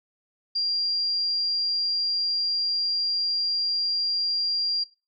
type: tone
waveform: sine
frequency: 4771 Hz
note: D8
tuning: 26 cents sharp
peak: -23 dBFS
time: 0.55-4.84 s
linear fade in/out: 10 ms
effects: noise-tail reverb RT60 0.3 s tail -17 dB re dry